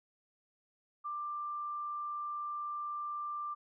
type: tone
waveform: sine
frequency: 1184 Hz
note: D6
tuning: 14 cents sharp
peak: -36 dBFS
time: 1.04-3.55 s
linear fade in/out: 20 ms
effects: none